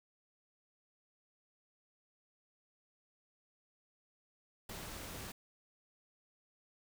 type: noise with amplitude modulation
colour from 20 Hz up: pink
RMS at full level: -44 dBFS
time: 4.69-5.32 s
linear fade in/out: 5 ms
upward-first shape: sine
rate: 257 Hz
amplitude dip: 50%
effects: none